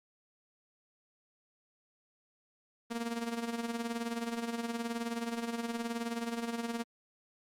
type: tone with tremolo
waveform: sawtooth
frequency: 233.1 Hz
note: A#3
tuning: in tune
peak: -28 dBFS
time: 2.9-6.84 s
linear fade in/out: 20 ms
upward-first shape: sine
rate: 19 Hz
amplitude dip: 65%
effects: low-pass 12000 Hz 12 dB/octave + Opus 48 kbps